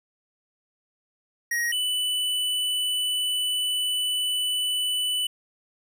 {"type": "tone pair in turn", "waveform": "square", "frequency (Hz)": [1888, 2983], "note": ["A#6", "F#7"], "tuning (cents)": [22, 13], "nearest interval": "minor sixth", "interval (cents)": 791, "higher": "second", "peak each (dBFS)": -24, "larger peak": "neither", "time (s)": [[1.51, 1.72], [1.72, 5.27]], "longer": "second", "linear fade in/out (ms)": 5, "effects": []}